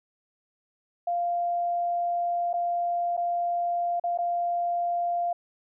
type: tone with dropouts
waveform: sine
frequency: 696 Hz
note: F5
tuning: 6 cents flat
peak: -24 dBFS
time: 1.07-5.33 s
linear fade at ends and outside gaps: 5 ms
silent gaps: 2.531-2.538 / 3.168-3.175 / 3.998-4.038 / 4.176-4.186 s
effects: none